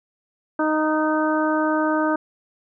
harmonic tone with a mistuned harmonic, 310 Hz, D#4, 6 cents flat, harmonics 1 / 2 / 3 / 4 / 5, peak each -21 / -24 / -26 / -27 / -28 dBFS, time 0.59-2.16 s, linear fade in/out 5 ms, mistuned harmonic 5, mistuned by -18 cents, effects none

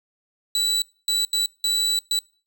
35% pulse tone bursts at uneven times, 3951 Hz, B7, in tune, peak -17 dBFS, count 5, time 0.55-0.82 / 1.08-1.25 / 1.33-1.46 / 1.64-1.99 / 2.11-2.19 s, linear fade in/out 2 ms, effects noise-tail reverb RT60 0.4 s tail -24 dB re dry

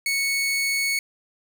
sawtooth tone, 2213 Hz, C#7, 3 cents flat, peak -18 dBFS, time 0.06-0.99 s, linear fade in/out 2 ms, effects none

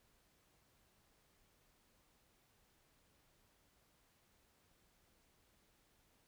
silence, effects pink hiss -74 dBFS RMS until 6.27 s

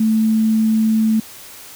sine tone, 220 Hz, A3, in tune, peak -12 dBFS, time 0-1.2 s, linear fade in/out 5 ms, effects white hiss -38 dBFS RMS until 1.75 s

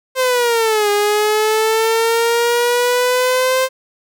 sawtooth linear two-way sweep, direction down then up, 523.3 to 409.3 to 523.3 Hz, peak -9 dBFS, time 0.15-3.69 s, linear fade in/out 50 ms, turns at 0.9 s, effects none

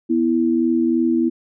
sine tone pair together, 246.5 / 329.6 Hz, B3 / E4, -3 / 0 cents, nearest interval perfect fourth, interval 503 cents, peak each -18 / -17 dBFS, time 0.09-1.3 s, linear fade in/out 20 ms, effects none

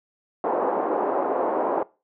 pink band-pass noise, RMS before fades -24 dBFS, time 0.44-1.83 s, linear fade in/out 2 ms, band 360 to 950 Hz, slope 24 dB/octave, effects noise-tail reverb RT60 0.3 s tail -22 dB re dry

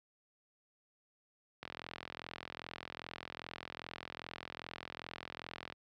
click train, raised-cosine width 0.3 ms, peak -26 dBFS, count 175, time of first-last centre 1.63-5.724 s, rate 42.5 Hz, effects high-pass 80 Hz 12 dB/octave

